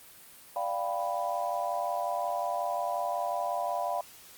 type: chord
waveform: sine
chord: G dominant seventh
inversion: second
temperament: equal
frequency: 587.3 / 698.5 / 784 / 987.8 Hz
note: D5 / F5 / G5 / B5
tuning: 0 / 0 / 0 / 0 cents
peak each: -35 / -32 / -36 / -35 dBFS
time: 0.56-4.01 s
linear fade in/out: 2 ms
effects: white hiss -52 dBFS RMS until 4.37 s + Opus 32 kbps